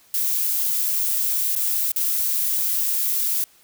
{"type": "noise with dropouts", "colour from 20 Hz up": "violet", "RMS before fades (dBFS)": -22, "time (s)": [0.14, 3.44], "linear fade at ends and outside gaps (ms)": 1, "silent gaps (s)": [[1.552, 1.562], [1.918, 1.961]], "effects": ["white hiss -55 dBFS RMS until 3.63 s"]}